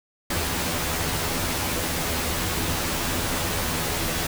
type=noise with comb filter; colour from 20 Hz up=pink; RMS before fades=-26 dBFS; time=0.3-4.27 s; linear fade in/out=5 ms; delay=12 ms; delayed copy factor=+0.7; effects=none